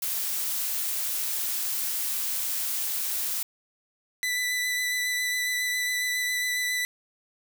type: noise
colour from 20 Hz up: blue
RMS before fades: -29 dBFS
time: 0.02-3.43 s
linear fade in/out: 5 ms
type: tone with vibrato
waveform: sawtooth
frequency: 1987 Hz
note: B6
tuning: 10 cents sharp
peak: -22 dBFS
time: 4.23-6.85 s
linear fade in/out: 0 ms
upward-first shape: sine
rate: 7.3 Hz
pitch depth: 13 cents each way
effects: none